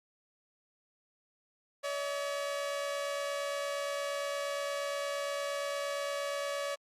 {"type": "tone pair together", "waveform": "sawtooth", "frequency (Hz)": [568, 636.6], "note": ["C#5", "D#5"], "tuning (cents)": [42, 39], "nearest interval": "major second", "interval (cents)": 197, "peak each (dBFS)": [-30, -38], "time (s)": [1.83, 6.76], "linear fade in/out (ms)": 20, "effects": ["low-pass 10000 Hz 12 dB/octave", "Opus 48 kbps"]}